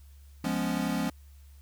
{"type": "chord", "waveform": "square", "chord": "C# dominant seventh", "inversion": "first", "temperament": "equal", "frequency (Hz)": [174.61, 207.7, 246.9, 277.2], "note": ["E#3", "G#3", "B3", "C#4"], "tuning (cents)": [0, 0, 0, 0], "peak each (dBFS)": -34, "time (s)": [0.44, 1.1], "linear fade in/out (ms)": 5, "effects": ["added 70 Hz sine -49 dBFS peak until 1.61 s", "white hiss -65 dBFS RMS until 1.61 s"]}